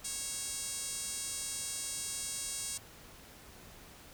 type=tone with band-pass filter; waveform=5% pulse; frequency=550 Hz; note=C#5; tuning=14 cents flat; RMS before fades=-39 dBFS; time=0.04-2.78 s; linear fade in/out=10 ms; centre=9500 Hz; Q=4.1; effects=pink hiss -54 dBFS RMS until 4.13 s